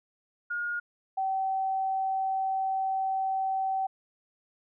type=tone pair in turn; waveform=sine; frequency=1428 / 767.5 Hz; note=F6 / G5; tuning=+38 / -37 cents; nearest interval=major seventh; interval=1075 cents; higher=first; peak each=-29 / -26 dBFS; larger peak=second; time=0.5-0.8 / 1.17-3.87 s; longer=second; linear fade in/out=10 ms; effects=none